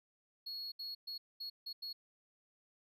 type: tone bursts at uneven times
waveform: triangle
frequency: 4332 Hz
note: C#8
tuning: 41 cents flat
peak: -40 dBFS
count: 6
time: 0.46-0.72 / 0.79-0.95 / 1.07-1.18 / 1.4-1.5 / 1.66-1.73 / 1.82-1.93 s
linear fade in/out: 10 ms
effects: none